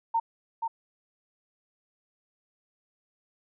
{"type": "tone with echo", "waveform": "sine", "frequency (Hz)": 913, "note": "A#5", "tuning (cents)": -36, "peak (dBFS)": -22, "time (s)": [0.14, 0.2], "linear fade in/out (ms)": 10, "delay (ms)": 480, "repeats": 1, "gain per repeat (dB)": -5, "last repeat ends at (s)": 0.68, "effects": []}